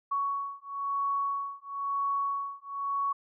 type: beating tone pair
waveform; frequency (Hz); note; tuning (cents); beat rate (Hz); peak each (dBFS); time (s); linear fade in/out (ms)
sine; 1116 / 1117; C#6 / C#6; +11 / +13; 1; -32 / -32; 0.11-3.13; 10
effects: none